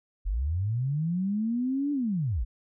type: linear two-way sweep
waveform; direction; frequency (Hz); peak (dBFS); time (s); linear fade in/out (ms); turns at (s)
sine; up then down; 40.83 to 293.7 to 40.83; -25; 0.25-2.45; 20; 1.92
effects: none